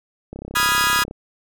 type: click train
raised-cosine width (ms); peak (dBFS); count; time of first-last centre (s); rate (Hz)
2; -19; 27; 0.33-1.111; 33.3
type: chord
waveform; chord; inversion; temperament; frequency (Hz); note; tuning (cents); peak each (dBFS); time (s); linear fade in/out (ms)
sawtooth; F half-diminished seventh; second; equal; 987.8 / 1244.5 / 1396.9 / 1661.2; Cb6 / Eb6 / F6 / Ab6; 0 / 0 / 0 / 0; -20 / -17 / -20 / -17; 0.55-1.04; 10
effects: none